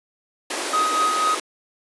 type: high-pass noise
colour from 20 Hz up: pink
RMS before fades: -27 dBFS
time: 0.5-1.4 s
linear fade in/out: 5 ms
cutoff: 280 Hz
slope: 48 dB/octave
type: tone with tremolo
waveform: triangle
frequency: 1257 Hz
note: D#6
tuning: 17 cents sharp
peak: -15 dBFS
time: 0.73-1.35 s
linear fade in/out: 5 ms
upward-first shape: sine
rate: 4.1 Hz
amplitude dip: 40%
effects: resampled to 24000 Hz